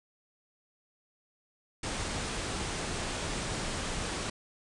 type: low-pass noise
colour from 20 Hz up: pink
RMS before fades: -35 dBFS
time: 1.83-4.3 s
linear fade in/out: 5 ms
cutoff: 9600 Hz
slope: 96 dB/octave
effects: none